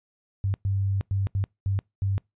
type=tone bursts at uneven times; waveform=sine; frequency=98 Hz; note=G2; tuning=in tune; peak=-22 dBFS; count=6; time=0.44-0.54 / 0.65-1.01 / 1.11-1.27 / 1.35-1.44 / 1.66-1.79 / 2.02-2.18 s; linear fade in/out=0 ms; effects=noise-tail reverb RT60 0.2 s tail -26 dB re dry + resampled to 8000 Hz